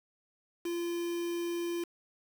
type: tone with quantisation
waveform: triangle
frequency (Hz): 343.6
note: F4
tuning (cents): -28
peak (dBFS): -30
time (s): 0.65-1.84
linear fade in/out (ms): 5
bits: 7
effects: none